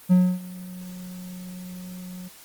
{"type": "tone with ADSR envelope", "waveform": "triangle", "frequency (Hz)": 181.8, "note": "F#3", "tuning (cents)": -30, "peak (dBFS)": -10, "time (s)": [0.09, 2.29], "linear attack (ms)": 30, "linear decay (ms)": 270, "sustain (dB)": -23, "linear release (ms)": 18, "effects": ["white hiss -48 dBFS RMS until 2.44 s", "Opus 32 kbps"]}